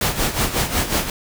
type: noise with tremolo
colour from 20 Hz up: pink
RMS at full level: -18 dBFS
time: 0.01-1.1 s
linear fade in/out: 2 ms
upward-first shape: sine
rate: 5.5 Hz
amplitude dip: 70%
effects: none

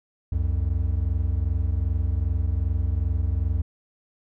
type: tone pair together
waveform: triangle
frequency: 65.7 / 88.26 Hz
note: C2 / F2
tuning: +8 / +19 cents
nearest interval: perfect fourth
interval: 511 cents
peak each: -22 dBFS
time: 0.32-3.62 s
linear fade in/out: 5 ms
effects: none

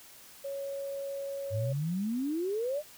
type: tone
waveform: sine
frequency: 554.4 Hz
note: C#5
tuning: in tune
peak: -34 dBFS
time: 0.44-1.73 s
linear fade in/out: 10 ms
type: exponential sweep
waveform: sine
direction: up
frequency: 98 to 622.3 Hz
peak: -29 dBFS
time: 1.5-2.83 s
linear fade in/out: 50 ms
effects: white hiss -53 dBFS RMS until 2.97 s

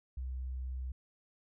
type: tone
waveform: sine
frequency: 64 Hz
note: C2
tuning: 38 cents flat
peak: -36 dBFS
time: 0.17-0.92 s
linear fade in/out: 5 ms
effects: none

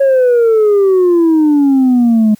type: exponential sweep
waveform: sine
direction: down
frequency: 554.4 to 210 Hz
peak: -4 dBFS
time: 0-2.35 s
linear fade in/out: 10 ms
effects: tanh soft clip ceiling -5 dBFS + white hiss -48 dBFS RMS until 2.39 s

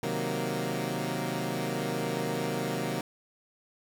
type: chord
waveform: 15% pulse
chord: C half-diminished seventh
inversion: none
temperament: equal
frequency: 130.81 / 155.56 / 185 / 233.1 Hz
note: C3 / Eb3 / Gb3 / Bb3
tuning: 0 / 0 / 0 / 0 cents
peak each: -29 dBFS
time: 0.03-3.01 s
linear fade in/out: 2 ms
effects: none

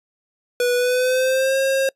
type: tone with pitch glide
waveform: square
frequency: 490 to 537.4 Hz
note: B4 to C5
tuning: -14 to +46 cents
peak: -17 dBFS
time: 0.6-1.89 s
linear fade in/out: 2 ms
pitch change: +160 cents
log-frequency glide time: 0.75-1.57 s
effects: noise-tail reverb RT60 0.1 s tail -25 dB re dry + resampled to 32000 Hz

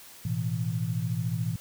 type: chord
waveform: sine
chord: A suspended second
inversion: none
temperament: just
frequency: 110 / 123.75 / 165 Hz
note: A2 / B2 / E3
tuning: 0 / +4 / +2 cents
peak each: -31 dBFS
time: 0.25-1.56 s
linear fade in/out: 5 ms
effects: white hiss -49 dBFS RMS until 1.6 s

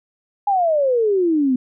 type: exponential sweep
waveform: sine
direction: down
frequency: 830.6 to 246.9 Hz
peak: -14 dBFS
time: 0.47-1.56 s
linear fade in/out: 5 ms
effects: none

